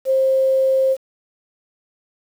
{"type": "tone with quantisation", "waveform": "sine", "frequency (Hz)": 530, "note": "C5", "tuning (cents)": 22, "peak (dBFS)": -13, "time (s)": [0.05, 0.97], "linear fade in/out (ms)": 50, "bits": 7, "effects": []}